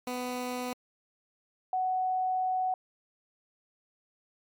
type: tone pair in turn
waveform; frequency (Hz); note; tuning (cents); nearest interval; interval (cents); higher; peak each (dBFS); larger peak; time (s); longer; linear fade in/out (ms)
15% pulse / sine; 249.2 / 744; B3 / F#5; +16 / +9; octave + perfect fifth; 1893; second; -26; neither; 0.07-0.73 / 1.73-2.74; second; 2
effects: MP3 96 kbps